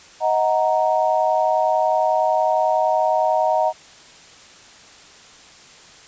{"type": "chord", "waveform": "sine", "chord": "D# minor", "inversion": "none", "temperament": "equal with one note detuned", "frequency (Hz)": [629.1, 740, 932.3], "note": ["D#5", "F#5", "A#5"], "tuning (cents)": [19, 0, 0], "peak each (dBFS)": [-19, -20, -21], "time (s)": [0.2, 3.73], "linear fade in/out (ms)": 50, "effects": ["white hiss -45 dBFS RMS until 6.07 s", "resampled to 16000 Hz"]}